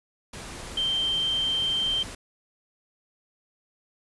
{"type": "tone in noise", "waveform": "sine", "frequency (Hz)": 3136, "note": "G7", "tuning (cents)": 0, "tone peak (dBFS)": -23, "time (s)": [0.77, 2.03], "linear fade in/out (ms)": 5, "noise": "pink", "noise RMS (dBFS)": -39, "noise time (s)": [0.33, 2.15], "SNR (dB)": 13, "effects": ["resampled to 24000 Hz"]}